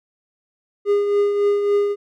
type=tone with tremolo; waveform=triangle; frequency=407.8 Hz; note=G#4; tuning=32 cents flat; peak=-11 dBFS; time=0.85-1.96 s; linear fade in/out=50 ms; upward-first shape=triangle; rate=3.6 Hz; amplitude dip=50%; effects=none